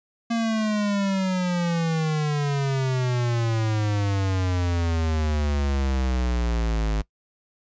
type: exponential sweep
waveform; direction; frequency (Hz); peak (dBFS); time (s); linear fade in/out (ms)
square; down; 233.1 to 51.91; -22; 0.3-7.02; 10
effects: noise-tail reverb RT60 0.1 s tail -21 dB re dry + resampled to 16000 Hz